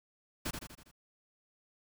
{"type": "noise with echo", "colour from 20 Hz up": "pink", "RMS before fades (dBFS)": -36, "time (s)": [0.45, 0.51], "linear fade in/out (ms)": 10, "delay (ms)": 81, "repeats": 5, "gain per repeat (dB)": -5, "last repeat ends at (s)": 0.915, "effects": []}